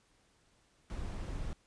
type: noise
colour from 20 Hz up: brown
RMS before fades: -39 dBFS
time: 0.9-1.53 s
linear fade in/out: 0 ms
effects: pink hiss -70 dBFS RMS until 1.66 s + resampled to 22050 Hz